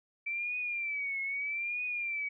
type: tone with vibrato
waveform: sine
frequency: 2323 Hz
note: D7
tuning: 20 cents flat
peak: -32 dBFS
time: 0.26-2.29 s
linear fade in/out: 10 ms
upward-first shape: triangle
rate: 0.79 Hz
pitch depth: 120 cents each way
effects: none